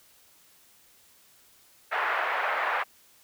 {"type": "band-pass noise", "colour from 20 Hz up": "white", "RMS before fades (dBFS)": -28, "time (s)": [1.91, 2.84], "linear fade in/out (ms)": 20, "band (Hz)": [590, 1900], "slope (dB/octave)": 24, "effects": ["white hiss -59 dBFS RMS until 3.23 s"]}